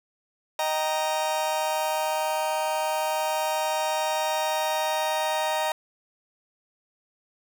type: chord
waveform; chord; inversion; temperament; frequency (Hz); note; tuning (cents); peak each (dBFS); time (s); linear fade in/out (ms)
40% pulse; Eb major; none; just; 622.3 / 777.8 / 933.4; Eb5 / G5 / Bb5; 0 / -14 / +2; -27 / -30 / -27; 0.59-5.72; 2
effects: none